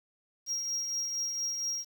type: tone with tremolo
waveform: triangle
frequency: 5620 Hz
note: F8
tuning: 10 cents sharp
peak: -28 dBFS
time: 0.46-1.85 s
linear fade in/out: 50 ms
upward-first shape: triangle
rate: 4.3 Hz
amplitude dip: 40%
effects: 9-bit